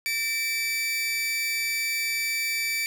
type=tone pair together; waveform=sawtooth; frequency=1814.5 / 2314 Hz; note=A#6 / D7; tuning=-47 / -26 cents; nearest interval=major third; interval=421 cents; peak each=-34 / -22 dBFS; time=0.06-2.86 s; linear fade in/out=0 ms; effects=none